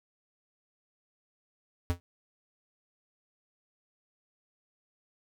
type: tone with exponential decay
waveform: square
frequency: 87.2 Hz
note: F2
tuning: 2 cents flat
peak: -22 dBFS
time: 1.9-2 s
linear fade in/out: 0 ms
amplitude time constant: 20 ms
effects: none